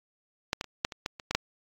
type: clicks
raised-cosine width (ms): 0.2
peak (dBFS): -9 / -13 / -26 / -7 / -22 / -13 / -23 / -12 / -6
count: 9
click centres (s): 0.531 / 0.611 / 0.643 / 0.849 / 0.922 / 1.061 / 1.198 / 1.31 / 1.35
effects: AAC 48 kbps